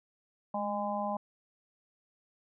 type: harmonic tone with a mistuned harmonic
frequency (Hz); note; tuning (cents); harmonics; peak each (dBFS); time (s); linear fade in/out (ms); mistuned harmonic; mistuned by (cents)
204.5; G#3; -26; 1 / 3 / 4 / 5; -37 / -36 / -35 / -38; 0.54-1.17; 5; 1; +37
effects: none